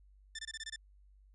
15% pulse tone bursts, 1777 Hz, A6, 17 cents sharp, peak -34 dBFS, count 7, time 0.35-0.761 s, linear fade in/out 5 ms, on 39 ms, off 23 ms, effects added 49 Hz sine -59 dBFS peak until 1.34 s + resampled to 22050 Hz

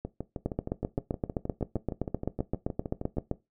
two click trains, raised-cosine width 2 ms, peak -15 / -20 dBFS, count 23 / 21, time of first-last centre 0.46-3.313 / 0.05-3.17 s, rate 7.71 / 6.41 Hz, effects noise-tail reverb RT60 0.2 s tail -17 dB re dry

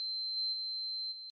sine tone with level steps, 4106 Hz, C8, 33 cents flat, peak -34 / -31 / -35 / -43 dBFS, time 0-1.3 s, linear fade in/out 0 ms, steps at 0.36 / 0.52 / 1.11 s, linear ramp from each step 20 ms, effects MP3 32 kbps

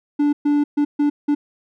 triangle tone bursts at uneven times, 291.7 Hz, D4, 12 cents flat, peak -12 dBFS, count 5, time 0.19-0.33 / 0.45-0.64 / 0.77-0.85 / 0.99-1.1 / 1.28-1.35 s, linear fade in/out 10 ms, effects none

